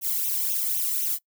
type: noise with flanger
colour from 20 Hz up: violet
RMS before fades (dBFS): -26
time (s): 0.01-1.19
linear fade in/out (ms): 50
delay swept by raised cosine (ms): 0.32 to 0.99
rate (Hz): 3.9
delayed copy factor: +1
effects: noise-tail reverb RT60 0.1 s tail -23 dB re dry